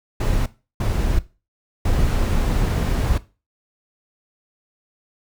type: noise bursts at uneven times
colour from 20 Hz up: brown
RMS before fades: -19 dBFS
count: 3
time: 0.2-0.46 / 0.8-1.19 / 1.85-3.18 s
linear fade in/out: 5 ms
effects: noise-tail reverb RT60 0.3 s tail -17 dB re dry